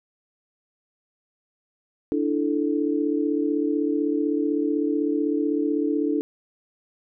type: chord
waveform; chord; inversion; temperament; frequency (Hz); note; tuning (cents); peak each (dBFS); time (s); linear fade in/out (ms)
sine; D suspended second; none; equal with one note detuned; 293.7 / 329.6 / 437.5; D4 / E4 / A4; 0 / 0 / -10; -23 / -26 / -27; 2.12-6.21; 0
effects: none